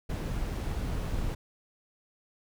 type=noise; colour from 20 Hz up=brown; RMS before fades=-32 dBFS; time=0.09-1.35 s; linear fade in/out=10 ms; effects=none